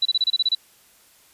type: tone bursts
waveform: sine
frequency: 3951 Hz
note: B7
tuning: in tune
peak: -16 dBFS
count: 9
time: 0.02-0.55 s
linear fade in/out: 5 ms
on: 34 ms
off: 28 ms
effects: white hiss -55 dBFS RMS until 1.33 s + resampled to 32000 Hz